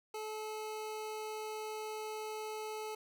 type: tone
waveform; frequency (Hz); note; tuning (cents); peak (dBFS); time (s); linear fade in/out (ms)
25% pulse; 431.8; A4; -33; -36; 0.14-2.95; 5
effects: none